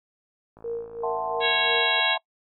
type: click train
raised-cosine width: 1 ms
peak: -34 dBFS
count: 68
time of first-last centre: 0.57-1.786 s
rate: 55.1 Hz
type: tone with tremolo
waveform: sine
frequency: 466.2 Hz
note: A#4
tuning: in tune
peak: -26 dBFS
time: 0.64-2 s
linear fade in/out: 5 ms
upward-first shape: sine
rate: 2.9 Hz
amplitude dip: 80%
type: chord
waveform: sine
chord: F# half-diminished seventh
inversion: third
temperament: equal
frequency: 659.3 / 740 / 880 / 1046.5 Hz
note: E5 / F#5 / A5 / C6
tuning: 0 / 0 / 0 / 0 cents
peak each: -31 / -32 / -31 / -33 dBFS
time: 1.03-2.18 s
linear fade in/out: 5 ms
type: harmonic tone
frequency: 551 Hz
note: C#5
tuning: 11 cents flat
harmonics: 3 / 4 / 5 / 6 / 7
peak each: -27 / -27 / -27 / -27 / -27 dBFS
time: 1.4-2.18 s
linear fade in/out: 50 ms
effects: noise-tail reverb RT60 0.1 s tail -24 dB re dry